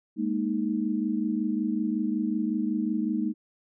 sine chord, Ab suspended second, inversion none, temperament equal, 207.7 / 233.1 / 311.1 Hz, Ab3 / Bb3 / Eb4, 0 / 0 / 0 cents, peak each -29 dBFS, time 0.16-3.34 s, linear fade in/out 50 ms, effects none

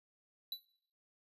square tone with exponential decay, 3962 Hz, B7, 5 cents sharp, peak -35 dBFS, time 0.52-0.63 s, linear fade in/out 2 ms, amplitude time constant 23 ms, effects noise-tail reverb RT60 0.6 s tail -18 dB re dry + resampled to 32000 Hz

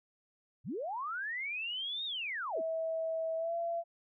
sine linear two-way sweep, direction up then down, 86.3 to 3775 to 172 Hz, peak -35 dBFS, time 0.64-2.62 s, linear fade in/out 50 ms, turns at 2.05 s
sine tone with pitch glide, 649 to 677.3 Hz, E5 to E5, -27 to +47 cents, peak -32 dBFS, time 2.52-3.84 s, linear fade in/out 50 ms, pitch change +74 cents, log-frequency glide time 3.37-3.54 s
effects none

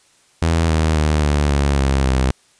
sawtooth tone with pitch steps, 82.3 / 79.18 / 76.17 / 73.28 / 70.5 / 67.82 / 65.25 Hz, E2 / D#2 / D#2 / D2 / C#2 / C#2 / C2, -2 / +31 / -36 / -3 / +30 / -37 / -4 cents, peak -10 dBFS, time 0.42-2.31 s, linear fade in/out 0 ms, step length 270 ms, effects white hiss -55 dBFS RMS until 2.59 s + resampled to 22050 Hz

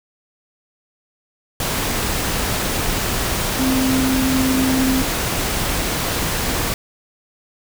sine tone in noise, 261.6 Hz, C4, in tune, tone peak -16 dBFS, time 3.59-5.02 s, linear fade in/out 2 ms, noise pink, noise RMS -21 dBFS, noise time 1.6-6.74 s, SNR +2 dB, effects none

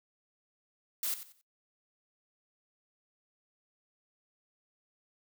blue noise with echo, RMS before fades -33 dBFS, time 1.03-1.14 s, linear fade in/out 2 ms, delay 91 ms, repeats 3, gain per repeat -12 dB, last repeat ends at 1.413 s, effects noise-tail reverb RT60 0.2 s tail -26 dB re dry

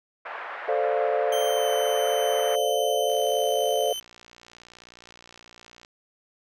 white band-pass noise, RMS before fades -36 dBFS, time 0.25-2.56 s, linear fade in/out 10 ms, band 550 to 1800 Hz, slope 24 dB/octave
sine chord, D minor seventh, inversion second, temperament equal, 440 / 523.3 / 587.3 / 698.5 Hz, A4 / C5 / D5 / F5, 0 / 0 / 0 / 0 cents, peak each -27 dBFS, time 0.68-3.93 s, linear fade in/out 5 ms
sawtooth tone with pitch glide, 3133 to 3061 Hz, G7 to G7, -2 to -42 cents, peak -28 dBFS, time 1.32-4 s, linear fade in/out 5 ms, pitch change -40 cents, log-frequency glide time 1.43-1.69 s
click train, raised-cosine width 0.2 ms, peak -30 dBFS, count 164, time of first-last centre 3.1-5.849 s, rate 59.3 Hz
effects none

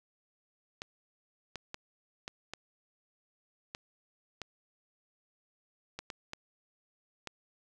clicks, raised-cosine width 0.2 ms, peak -22 dBFS, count 11, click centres 0.819 / 1.557 / 1.744 / 2.279 / 2.536 / 3.749 / 4.417 / 5.99 / 6.102 / 6.334 / 7.273 s, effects none

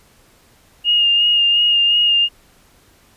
sine tone with vibrato, 2839 Hz, F7, 28 cents sharp, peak -11 dBFS, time 0.84-2.29 s, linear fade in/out 50 ms, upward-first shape sine, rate 2.8 Hz, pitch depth 22 cents each way, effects pink hiss -52 dBFS RMS until 3.16 s + resampled to 32000 Hz

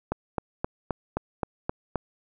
click train, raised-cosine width 1 ms, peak -12 dBFS, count 8, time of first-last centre 0.12-1.957 s, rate 3.81 Hz, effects none

